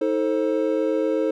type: chord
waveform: triangle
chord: A diminished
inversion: second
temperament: just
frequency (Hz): 316.8 / 440 / 528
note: Eb4 / A4 / C5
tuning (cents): +31 / 0 / +16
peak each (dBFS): -22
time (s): 0.01-1.31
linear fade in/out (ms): 5
effects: none

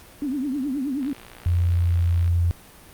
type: tone with vibrato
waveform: sine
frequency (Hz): 273.7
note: C#4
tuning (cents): -22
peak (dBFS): -23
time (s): 0.22-1.13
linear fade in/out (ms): 2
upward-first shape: triangle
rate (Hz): 9.5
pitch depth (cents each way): 190
type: click train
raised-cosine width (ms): 0.3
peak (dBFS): -27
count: 75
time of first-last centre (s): 1.03-2.278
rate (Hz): 59.3
type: tone with pitch glide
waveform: sine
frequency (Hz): 87.31 to 86.16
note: F2 to F2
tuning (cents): 0 to -23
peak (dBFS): -17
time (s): 1.46-2.51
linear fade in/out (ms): 0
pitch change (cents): -23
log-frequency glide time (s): 1.65-2.03
effects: pink hiss -47 dBFS RMS until 2.93 s + Opus 48 kbps

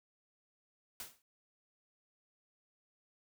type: noise with exponential decay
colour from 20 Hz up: white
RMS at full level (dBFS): -41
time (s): 1-1.22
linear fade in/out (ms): 1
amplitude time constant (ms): 47
effects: none

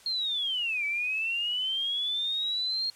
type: linear two-way sweep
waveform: sine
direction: down then up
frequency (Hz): 4257 to 2284 to 4257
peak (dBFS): -27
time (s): 0.06-2.9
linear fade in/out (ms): 2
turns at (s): 0.85
effects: white hiss -55 dBFS RMS until 2.95 s + low-pass 10000 Hz 12 dB/octave

